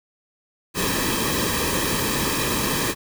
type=noise with comb filter; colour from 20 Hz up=pink; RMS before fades=-23 dBFS; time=0.74-2.95 s; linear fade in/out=50 ms; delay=1.4 ms; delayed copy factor=-0.7; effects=none